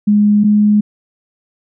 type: tone pair in turn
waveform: sine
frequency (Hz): 207.7 / 209.1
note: G#3 / G#3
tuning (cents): 0 / +12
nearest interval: unison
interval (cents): 12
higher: second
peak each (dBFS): -7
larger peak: neither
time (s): 0.07-0.44 / 0.44-0.81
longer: neither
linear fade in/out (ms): 10
effects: none